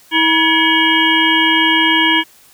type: harmonic tone with a mistuned harmonic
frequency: 321.2 Hz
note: E4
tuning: 45 cents flat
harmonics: 1 / 3 / 5 / 7 / 9 / 10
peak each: -17 / -17 / -17 / -17 / -17 / -17 dBFS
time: 0.11-2.24 s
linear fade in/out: 50 ms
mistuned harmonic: 5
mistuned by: +89 cents
effects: white hiss -47 dBFS RMS until 2.53 s